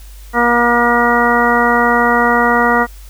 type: harmonic tone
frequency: 238.5 Hz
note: A#3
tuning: 40 cents sharp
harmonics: 1 / 2 / 3 / 4 / 5 / 6 / 8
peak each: -17 / -17 / -17 / -17 / -17 / -17 / -17 dBFS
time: 0.33-2.87 s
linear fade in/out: 50 ms
effects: added 50 Hz sine -32 dBFS peak until 3.09 s + white hiss -44 dBFS RMS until 3.09 s